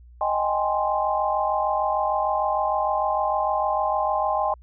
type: chord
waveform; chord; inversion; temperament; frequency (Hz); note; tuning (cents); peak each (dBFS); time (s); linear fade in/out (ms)
sine; Ab major seventh; second; equal; 622.3 / 784 / 830.6 / 1046.5; Eb5 / G5 / Ab5 / C6; 0 / 0 / 0 / 0; -26; 0.21-4.54; 2
effects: added 60 Hz sine -45 dBFS peak until 4.62 s